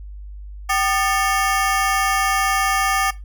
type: ring-modulated tone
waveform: 25% pulse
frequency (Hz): 995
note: B5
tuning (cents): +13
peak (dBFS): -10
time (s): 0.69-3.11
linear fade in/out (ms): 10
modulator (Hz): 221
effects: noise-tail reverb RT60 0.2 s tail -17 dB re dry + added 50 Hz sine -32 dBFS peak until 3.24 s